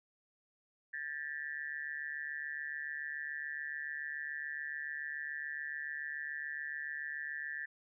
sine tone with amplitude modulation, 1760 Hz, A6, in tune, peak -34 dBFS, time 0.93-7.66 s, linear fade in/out 10 ms, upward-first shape sine, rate 147 Hz, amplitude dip 100%, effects none

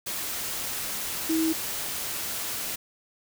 sine tone in noise, 321.5 Hz, E4, 43 cents flat, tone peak -22 dBFS, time 1.29-1.53 s, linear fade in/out 10 ms, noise white, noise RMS -32 dBFS, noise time 0.06-2.76 s, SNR +7 dB, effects none

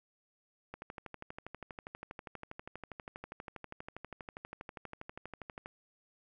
click train, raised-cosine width 0.5 ms, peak -28 dBFS, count 62, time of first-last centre 0.74-5.659 s, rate 12.4 Hz, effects none

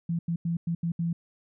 sine tone bursts at uneven times, 168.5 Hz, E3, 38 cents sharp, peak -25 dBFS, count 6, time 0.09-0.19 / 0.28-0.36 / 0.45-0.57 / 0.67-0.75 / 0.83-0.92 / 0.99-1.13 s, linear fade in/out 5 ms, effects none

